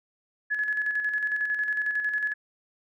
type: tone with tremolo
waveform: sine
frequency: 1700 Hz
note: G#6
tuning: 40 cents sharp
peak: -23 dBFS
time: 0.5-2.34 s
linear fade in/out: 20 ms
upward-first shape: square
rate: 11 Hz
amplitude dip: 45%
effects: none